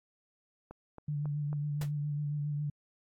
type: click train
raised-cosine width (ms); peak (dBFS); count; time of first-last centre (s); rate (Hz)
1; -32; 4; 0.71-1.53; 3.66
type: tone with vibrato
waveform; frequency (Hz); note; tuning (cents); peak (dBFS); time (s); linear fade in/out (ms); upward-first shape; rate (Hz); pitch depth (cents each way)
sine; 146.9; D3; +1; -31; 1.08-2.7; 5; sine; 7.3; 27
type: noise with exponential decay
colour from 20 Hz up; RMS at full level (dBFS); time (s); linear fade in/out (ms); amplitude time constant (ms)
pink; -37; 1.81-1.91; 5; 21
effects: AAC 64 kbps